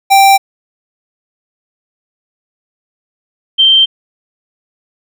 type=tone pair in turn; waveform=square / sine; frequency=784 / 3136 Hz; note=G5 / G7; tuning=0 / 0 cents; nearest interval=2 octaves; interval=2400 cents; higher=second; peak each=-4 dBFS; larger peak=neither; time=0.1-0.38 / 3.58-3.86 s; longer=neither; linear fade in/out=20 ms; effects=none

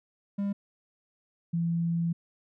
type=tone pair in turn; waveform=triangle / sine; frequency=200.3 / 168.43 Hz; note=G3 / E3; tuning=+38 / +38 cents; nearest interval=minor third; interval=300 cents; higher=first; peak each=-25 dBFS; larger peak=neither; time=0.38-0.53 / 1.53-2.13 s; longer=second; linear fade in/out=10 ms; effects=none

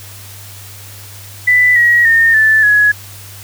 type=tone with pitch steps; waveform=sine; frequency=1987 / 1906.1 / 1828.4 / 1753.9 / 1682.5 Hz; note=B6 / A#6 / A#6 / A6 / G#6; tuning=+10 / +38 / -34 / -6 / +22 cents; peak=-6 dBFS; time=1.47-2.92 s; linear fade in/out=10 ms; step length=290 ms; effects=added 99 Hz sine -34 dBFS peak until 3.43 s + white hiss -35 dBFS RMS until 3.43 s

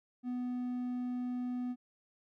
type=tone; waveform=triangle; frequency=247.9 Hz; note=B3; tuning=7 cents sharp; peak=-32 dBFS; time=0.23-1.76 s; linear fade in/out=50 ms; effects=none

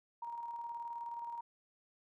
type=tone with tremolo; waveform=sine; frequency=939 Hz; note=A#5; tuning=12 cents sharp; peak=-39 dBFS; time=0.22-1.41 s; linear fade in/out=5 ms; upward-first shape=square; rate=19 Hz; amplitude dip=35%; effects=none

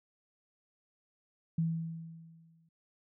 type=tone with exponential decay; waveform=sine; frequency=164 Hz; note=E3; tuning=9 cents flat; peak=-26 dBFS; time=1.58-2.69 s; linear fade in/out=5 ms; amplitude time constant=240 ms; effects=none

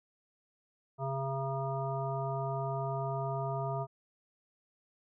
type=harmonic tone; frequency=135.4 Hz; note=C#3; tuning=40 cents flat; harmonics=1 / 3 / 5 / 7 / 9; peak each=-35 / -41 / -37 / -41 / -43 dBFS; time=0.98-3.87 s; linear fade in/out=50 ms; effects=none

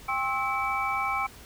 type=tone cluster; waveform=sine; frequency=794 / 1068 / 1308 / 2298 Hz; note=G5 / C6 / E6 / D7; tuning=+22 / +35 / -14 / -38 cents; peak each=-31 dBFS; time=0.08-1.27 s; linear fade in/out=10 ms; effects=added 56 Hz sine -52 dBFS peak until 1.45 s + pink hiss -49 dBFS RMS until 1.45 s

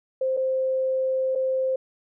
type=tone with dropouts; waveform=sine; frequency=523.3 Hz; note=C5; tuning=in tune; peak=-21 dBFS; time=0.21-1.76 s; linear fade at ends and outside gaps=5 ms; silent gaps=0.368-0.372 / 1.352-1.356 s; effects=none

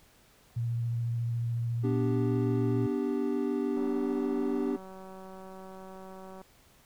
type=tone with vibrato; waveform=sine; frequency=117.4 Hz; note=A#2; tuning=13 cents sharp; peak=-28 dBFS; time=0.56-2.87 s; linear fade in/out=10 ms; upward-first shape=sine; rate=14 Hz; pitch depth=16 cents each way
type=chord; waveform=triangle; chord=G major; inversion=first; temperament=equal; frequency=246.9 / 293.7 / 392 Hz; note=B3 / D4 / G4; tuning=0 / 0 / 0 cents; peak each=-30 dBFS; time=1.83-4.77 s; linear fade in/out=20 ms
type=click train; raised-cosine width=1 ms; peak=-34 dBFS; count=501; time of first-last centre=3.77-6.416 s; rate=189 Hz
effects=pink hiss -61 dBFS RMS until 6.85 s

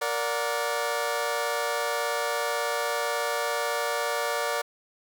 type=chord; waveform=20% pulse; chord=Bb augmented; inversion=none; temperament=just; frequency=466.2 / 582.7 / 728.4 Hz; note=Bb4 / D5 / F#5; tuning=0 / -14 / -27 cents; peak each=-26 / -24 / -28 dBFS; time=0.01-4.62 s; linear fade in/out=10 ms; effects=none

